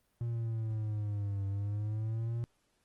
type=exponential two-way sweep; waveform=triangle; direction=down then up; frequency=118.7 to 98 to 118.7 Hz; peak=-30 dBFS; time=0.21-2.44 s; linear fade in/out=0 ms; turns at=1.46 s; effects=pink hiss -75 dBFS RMS until 2.84 s + Opus 24 kbps